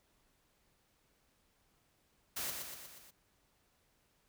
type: noise with echo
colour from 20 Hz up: white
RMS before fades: -39 dBFS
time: 2.36-2.51 s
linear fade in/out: 10 ms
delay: 120 ms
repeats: 5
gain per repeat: -4 dB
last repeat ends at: 3.11 s
effects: pink hiss -74 dBFS RMS until 4.28 s